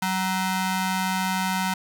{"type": "ring-modulated tone", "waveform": "sawtooth", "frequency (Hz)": 563, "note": "C#5", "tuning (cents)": 27, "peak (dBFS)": -16, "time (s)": [0.02, 1.74], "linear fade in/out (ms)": 5, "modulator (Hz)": 375, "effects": []}